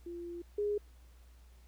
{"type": "tone pair in turn", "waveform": "sine", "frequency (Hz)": [344.9, 413.4], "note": ["F4", "G#4"], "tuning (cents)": [-22, -8], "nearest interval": "minor third", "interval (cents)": 314, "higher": "second", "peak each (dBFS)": [-40, -30], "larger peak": "second", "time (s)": [[0.06, 0.42], [0.58, 0.78]], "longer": "first", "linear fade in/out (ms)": 5, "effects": ["added 60 Hz sine -55 dBFS peak until 1.67 s", "pink hiss -68 dBFS RMS until 1.67 s"]}